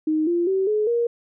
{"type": "tone with pitch steps", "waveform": "sine", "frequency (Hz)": [311.1, 345.2, 383, 425, 471.5], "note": ["D#4", "F4", "G4", "G#4", "A#4"], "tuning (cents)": [0, -20, -40, 40, 20], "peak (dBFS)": -18, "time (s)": [0.07, 1.07], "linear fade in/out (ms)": 5, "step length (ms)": 200, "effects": []}